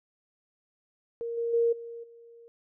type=tone with level steps; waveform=sine; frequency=466.2 Hz; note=A#4; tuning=in tune; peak=-31 / -27 / -21 / -38 / -49 dBFS; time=1.21-2.48 s; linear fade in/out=0 ms; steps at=1.37 / 1.53 / 1.72 / 2.03 s; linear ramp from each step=10 ms; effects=none